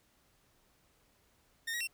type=tone with pitch steps; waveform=sawtooth; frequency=1831 / 1903 / 2715 Hz; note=A#6 / A#6 / F7; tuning=-32 / +35 / -50 cents; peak=-31 dBFS; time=1.67-1.874 s; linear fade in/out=10 ms; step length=68 ms; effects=pink hiss -70 dBFS RMS until 1.93 s